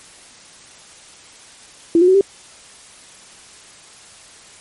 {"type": "tone with pitch steps", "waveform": "sine", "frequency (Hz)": [335.3, 360, 375.6, 394], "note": ["E4", "F#4", "F#4", "G4"], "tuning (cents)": [30, -47, 26, 9], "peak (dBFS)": -8, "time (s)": [1.95, 2.21], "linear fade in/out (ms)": 2, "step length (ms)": 65, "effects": ["white hiss -43 dBFS RMS until 4.6 s", "MP3 48 kbps"]}